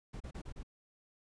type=noise bursts; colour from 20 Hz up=brown; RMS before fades=-44 dBFS; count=5; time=0.13-0.632 s; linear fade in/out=10 ms; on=74 ms; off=33 ms; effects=resampled to 22050 Hz